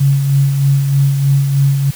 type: tone with tremolo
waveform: sine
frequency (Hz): 138.59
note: C#3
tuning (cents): 0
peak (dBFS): -7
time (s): 0-1.91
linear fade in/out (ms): 10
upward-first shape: sine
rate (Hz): 3.2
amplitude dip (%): 45
effects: white hiss -33 dBFS RMS until 1.95 s